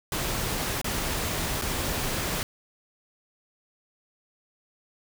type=noise with dropouts; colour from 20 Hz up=pink; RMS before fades=-29 dBFS; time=0.12-2.43 s; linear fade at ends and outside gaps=1 ms; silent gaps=0.815-0.844 / 1.614-1.62 s; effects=none